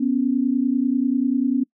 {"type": "tone pair together", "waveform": "sine", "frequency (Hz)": [246.9, 277.1], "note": ["B3", "C#4"], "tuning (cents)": [0, -1], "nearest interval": "major second", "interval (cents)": 199, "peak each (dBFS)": -20, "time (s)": [0, 1.64], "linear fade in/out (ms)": 10, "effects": ["noise-tail reverb RT60 0.1 s tail -23 dB re dry"]}